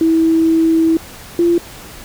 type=tone pair in turn; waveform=sine; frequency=325.3 / 342.8 Hz; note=E4 / F4; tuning=-23 / -32 cents; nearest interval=minor second; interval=91 cents; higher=second; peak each=-9 dBFS; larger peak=neither; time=0.01-0.97 / 1.39-1.58 s; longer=first; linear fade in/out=2 ms; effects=pink hiss -35 dBFS RMS until 2.04 s